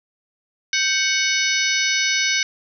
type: harmonic tone with a mistuned harmonic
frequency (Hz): 740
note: F#5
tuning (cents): 0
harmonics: 2 / 3 / 4 / 5 / 6 / 7 / 8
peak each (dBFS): -25 / -22 / -27 / -26 / -28 / -26 / -25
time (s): 0.73-2.43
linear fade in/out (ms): 2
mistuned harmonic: 2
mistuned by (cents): +91
effects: none